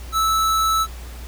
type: tone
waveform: square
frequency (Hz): 1310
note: E6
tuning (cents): -11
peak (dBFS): -17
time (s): 0.12-0.87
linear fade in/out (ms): 50
effects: added 60 Hz sine -32 dBFS peak until 1.27 s + pink hiss -42 dBFS RMS until 1.27 s